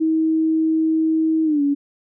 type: tone with pitch glide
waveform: sine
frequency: 319 to 284.2 Hz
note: D#4 to C#4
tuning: +43 to +43 cents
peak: -15 dBFS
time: 0-1.75 s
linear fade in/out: 20 ms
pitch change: -200 cents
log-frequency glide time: 1.44-1.62 s
effects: none